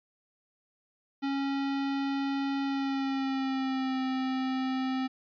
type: tone with pitch glide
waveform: square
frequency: 275.4 to 261.1 Hz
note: C#4 to C4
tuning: -11 to -3 cents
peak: -29 dBFS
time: 1.22-5.08 s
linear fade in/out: 20 ms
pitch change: -92 cents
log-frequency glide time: 2.63-4.01 s
effects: resampled to 11025 Hz